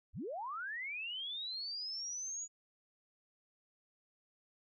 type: linear sweep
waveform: sine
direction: up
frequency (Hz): 32.13 to 6880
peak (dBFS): -39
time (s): 0.13-2.48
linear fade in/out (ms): 50
effects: none